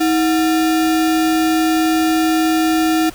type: tone with sample-and-hold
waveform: sine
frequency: 319.2 Hz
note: D#4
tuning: 44 cents sharp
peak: -12 dBFS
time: 0-3.1 s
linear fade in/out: 10 ms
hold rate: 1050 Hz
effects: pink hiss -39 dBFS RMS until 3.14 s